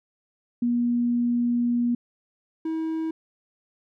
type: tone pair in turn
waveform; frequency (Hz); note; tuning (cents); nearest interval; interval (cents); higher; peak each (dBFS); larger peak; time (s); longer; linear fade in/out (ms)
sine / triangle; 240 / 321.3; B3 / E4; -49 / -44; perfect fourth; 505; second; -20 / -23; first; 0.62-1.95 / 2.65-3.11; first; 5
effects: none